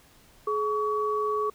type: tone pair together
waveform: sine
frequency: 423.6 / 1131 Hz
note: G#4 / C#6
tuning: +34 / +34 cents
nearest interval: octave + perfect fourth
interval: 1700 cents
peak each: -27 dBFS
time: 0.47-1.5 s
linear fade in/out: 5 ms
effects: pink hiss -57 dBFS RMS until 1.54 s